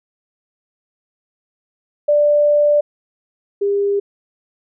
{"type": "tone pair in turn", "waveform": "sine", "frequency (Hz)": [589, 402.3], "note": ["D5", "G4"], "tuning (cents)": [5, 45], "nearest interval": "perfect fifth", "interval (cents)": 660, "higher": "first", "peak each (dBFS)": [-10, -14], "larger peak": "first", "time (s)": [[2.08, 2.81], [3.61, 4]], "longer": "first", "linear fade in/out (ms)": 10, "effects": []}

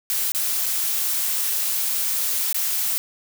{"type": "noise with dropouts", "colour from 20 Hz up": "blue", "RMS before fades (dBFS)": -23, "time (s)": [0.1, 2.98], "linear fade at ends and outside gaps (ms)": 0, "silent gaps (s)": [[0.319, 0.348], [0.659, 0.663], [2.527, 2.545]], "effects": []}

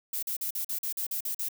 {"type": "noise bursts", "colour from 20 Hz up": "violet", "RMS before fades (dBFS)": -32, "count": 10, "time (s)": [0.13, 1.487], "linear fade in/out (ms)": 5, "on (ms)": 97, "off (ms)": 43, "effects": []}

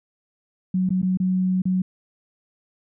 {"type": "tone with dropouts", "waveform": "sine", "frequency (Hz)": 185.2, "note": "F#3", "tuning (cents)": 2, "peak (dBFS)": -18, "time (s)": [0.74, 1.82], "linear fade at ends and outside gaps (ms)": 5, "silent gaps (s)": [[0.892, 0.904], [1.018, 1.028], [1.173, 1.2], [1.62, 1.654]], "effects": []}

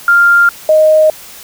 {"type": "tone pair in turn", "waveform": "sine", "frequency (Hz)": [1396.9, 622.2], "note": ["F6", "D#5"], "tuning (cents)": [0, 0], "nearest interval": "octave + major second", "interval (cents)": 1400, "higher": "first", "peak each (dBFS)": -4, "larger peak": "neither", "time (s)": [[0.08, 0.49], [0.69, 1.1]], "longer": "neither", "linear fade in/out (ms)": 2, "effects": ["white hiss -33 dBFS RMS until 1.43 s"]}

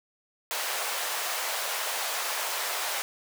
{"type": "high-pass noise", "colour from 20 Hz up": "pink", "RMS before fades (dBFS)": -31, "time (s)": [0.51, 3.02], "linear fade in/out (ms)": 0, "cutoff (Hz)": 600, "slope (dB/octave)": 24, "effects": []}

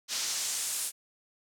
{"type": "noise with band-pass filter sweep", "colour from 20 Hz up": "pink", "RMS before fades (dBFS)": -33, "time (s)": [0.08, 0.92], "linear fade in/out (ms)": 50, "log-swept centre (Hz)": [5200, 9700], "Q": 1.4, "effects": []}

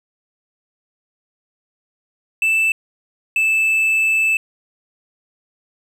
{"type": "tone pair in turn", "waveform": "triangle", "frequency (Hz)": [2644, 2631], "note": ["E7", "E7"], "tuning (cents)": [5, -4], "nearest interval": "unison", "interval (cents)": 9, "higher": "first", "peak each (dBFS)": -12, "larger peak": "neither", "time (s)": [[2.42, 2.72], [3.36, 4.37]], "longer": "second", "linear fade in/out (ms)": 2, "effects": []}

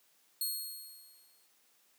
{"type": "tone with exponential decay", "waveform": "5% pulse", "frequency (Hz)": 4296, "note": "C8", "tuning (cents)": 45, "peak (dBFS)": -24, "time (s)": [0.41, 1.47], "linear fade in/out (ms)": 2, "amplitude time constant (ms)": 230, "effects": ["white hiss -69 dBFS RMS until 1.98 s", "high-pass 200 Hz 12 dB/octave"]}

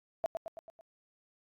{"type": "tone with echo", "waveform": "sine", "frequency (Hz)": 659.3, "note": "E5", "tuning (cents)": 0, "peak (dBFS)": -27, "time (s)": [0.24, 0.26], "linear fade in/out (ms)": 0, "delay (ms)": 110, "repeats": 5, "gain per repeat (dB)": -5, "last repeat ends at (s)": 0.81, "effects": ["AAC 64 kbps"]}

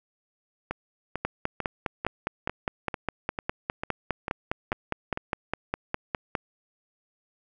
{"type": "two click trains", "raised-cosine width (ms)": 0.5, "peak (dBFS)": [-15, -11], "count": [11, 26], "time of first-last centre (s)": [[0.71, 5.174], [1.25, 6.352]], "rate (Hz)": [2.24, 4.9], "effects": []}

